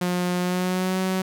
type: tone with pitch glide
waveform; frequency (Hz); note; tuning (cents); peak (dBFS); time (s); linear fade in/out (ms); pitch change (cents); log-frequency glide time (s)
sawtooth; 178.8 to 187.47; F3 to F#3; +41 to +23; -18; 0.01-1.22; 5; +82; 0.37-0.99
effects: none